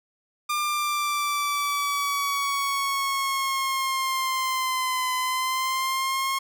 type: linear two-way sweep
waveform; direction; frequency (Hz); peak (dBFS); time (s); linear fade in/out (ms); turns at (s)
sawtooth; down then up; 1200 to 1017 to 1080; -20; 0.49-6.39; 10; 5.14
effects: none